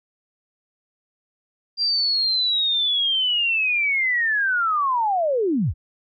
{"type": "linear sweep", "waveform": "sine", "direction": "down", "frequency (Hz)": [4779, 49], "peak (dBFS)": -18, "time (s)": [1.77, 5.74], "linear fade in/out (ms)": 50, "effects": []}